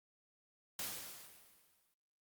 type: noise with exponential decay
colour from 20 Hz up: white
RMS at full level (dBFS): -40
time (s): 0.79-1.94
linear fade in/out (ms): 2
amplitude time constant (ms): 250
effects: Opus 48 kbps